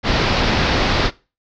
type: low-pass noise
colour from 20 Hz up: pink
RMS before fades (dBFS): -17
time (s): 0.03-1.11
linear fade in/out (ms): 50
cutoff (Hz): 5200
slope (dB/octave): 48
effects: noise-tail reverb RT60 0.3 s tail -20 dB re dry